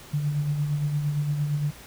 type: tone with tremolo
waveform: sine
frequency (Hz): 146.83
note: D3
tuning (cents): 0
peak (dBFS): -21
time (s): 0.13-1.71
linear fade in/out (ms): 10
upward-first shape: sine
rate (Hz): 8.7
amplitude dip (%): 45
effects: pink hiss -46 dBFS RMS until 1.86 s